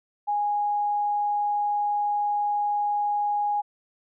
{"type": "tone", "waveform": "sine", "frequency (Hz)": 826, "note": "G#5", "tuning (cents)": -10, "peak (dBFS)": -22, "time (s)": [0.27, 3.62], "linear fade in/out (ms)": 20, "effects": []}